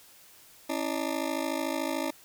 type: ring-modulated tone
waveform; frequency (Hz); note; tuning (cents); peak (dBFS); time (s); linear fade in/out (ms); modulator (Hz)
20% pulse; 298.6; D4; +29; -21; 0.69-2.11; 10; 26.8
effects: white hiss -55 dBFS RMS until 2.24 s